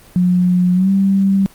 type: tone with pitch glide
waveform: sine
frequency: 179.8 to 194.94 Hz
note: F#3 to G3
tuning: -49 to -9 cents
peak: -10 dBFS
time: 0.16-1.46 s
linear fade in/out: 0 ms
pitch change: +140 cents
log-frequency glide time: 0.74-0.9 s
effects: pink hiss -44 dBFS RMS until 1.54 s + Opus 24 kbps